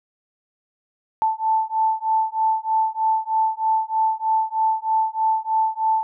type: beating tone pair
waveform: sine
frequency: 880 / 883.2 Hz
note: A5 / A5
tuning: 0 / +6 cents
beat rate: 3.2 Hz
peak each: -21 dBFS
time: 1.22-6.03 s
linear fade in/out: 0 ms
effects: none